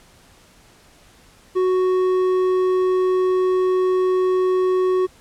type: tone with hard clipping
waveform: sine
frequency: 370 Hz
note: F#4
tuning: in tune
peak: -17 dBFS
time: 1.55-5.07 s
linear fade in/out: 20 ms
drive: 6 dB
effects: pink hiss -51 dBFS RMS until 5.2 s + low-pass 11000 Hz 12 dB/octave